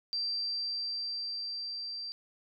sine tone with level ramp, 4699 Hz, D8, in tune, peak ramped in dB -30 to -37 dBFS, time 0.13-2.12 s, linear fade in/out 0 ms, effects none

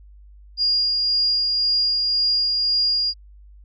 sine tone with tremolo, 4837 Hz, D#8, 50 cents flat, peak -16 dBFS, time 0.57-3.14 s, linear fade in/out 50 ms, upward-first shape sine, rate 1.9 Hz, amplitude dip 25%, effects added 50 Hz sine -43 dBFS peak until 3.64 s

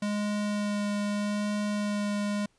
square tone with vibrato, 206.6 Hz, G#3, 9 cents flat, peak -28 dBFS, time 0.02-2.46 s, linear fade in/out 5 ms, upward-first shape sine, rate 0.8 Hz, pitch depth 10 cents each way, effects pink hiss -69 dBFS RMS until 2.58 s + resampled to 22050 Hz

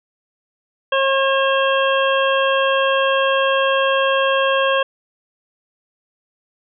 harmonic tone, 540 Hz, C#5, 45 cents flat, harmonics 1 / 2 / 3 / 5 / 6, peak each -17 / -20 / -22 / -24 / -25 dBFS, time 0.92-4.83 s, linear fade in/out 5 ms, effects none

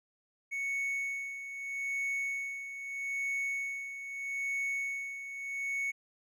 triangle tone with tremolo, 2217 Hz, C#7, in tune, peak -29 dBFS, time 0.51-5.92 s, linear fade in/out 20 ms, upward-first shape sine, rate 0.79 Hz, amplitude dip 65%, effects none

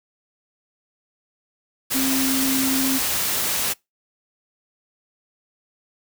sine tone in noise, 265.8 Hz, C4, 27 cents sharp, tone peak -21 dBFS, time 1.94-2.99 s, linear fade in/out 20 ms, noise white, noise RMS -23 dBFS, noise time 1.9-3.74 s, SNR -1 dB, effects noise-tail reverb RT60 0.2 s tail -25 dB re dry

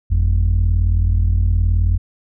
sine tone pair together, 48.18 / 87.2 Hz, G1 / F2, -29 / -2 cents, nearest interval minor seventh, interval 1027 cents, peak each -13 dBFS, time 0.1-1.98 s, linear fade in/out 20 ms, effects tanh soft clip ceiling -9 dBFS

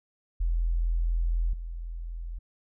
sine tone with level steps, 42 Hz, E1, 33 cents sharp, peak -23 / -33 dBFS, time 0.4-2.39 s, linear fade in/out 10 ms, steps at 1.53 s, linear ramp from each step 5 ms, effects none

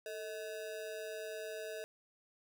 square ring-modulated tone, 538 Hz, C5, 48 cents sharp, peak -39 dBFS, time 0.06-1.84 s, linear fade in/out 0 ms, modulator 95.7 Hz, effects none

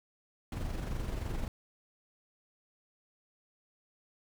brown noise with amplitude modulation, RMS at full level -34 dBFS, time 0.52-1.48 s, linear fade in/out 2 ms, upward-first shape sine, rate 23.2 Hz, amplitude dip 45%, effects none

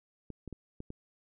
clicks, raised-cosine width 3 ms, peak -29 dBFS, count 5, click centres 0.303 / 0.477 / 0.527 / 0.804 / 0.904 s, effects none

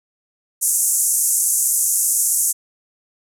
white band-pass noise, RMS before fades -18 dBFS, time 0.61-2.53 s, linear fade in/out 20 ms, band 6500 to 12000 Hz, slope 48 dB/octave, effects none

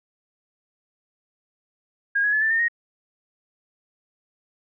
sine tone with pitch steps, 1628 / 1673.8 / 1720.8 / 1769.2 / 1818.9 / 1870.1 Hz, G#6 / G#6 / A6 / A6 / A#6 / A#6, -35 / +13 / -39 / +9 / -43 / +5 cents, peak -18 dBFS, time 2.15-2.684 s, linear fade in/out 10 ms, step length 89 ms, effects none

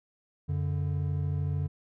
triangle tone pair together, 90.97 / 144.4 Hz, F#2 / D3, -29 / -29 cents, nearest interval minor sixth, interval 800 cents, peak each -28 dBFS, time 0.48-1.68 s, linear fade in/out 20 ms, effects none

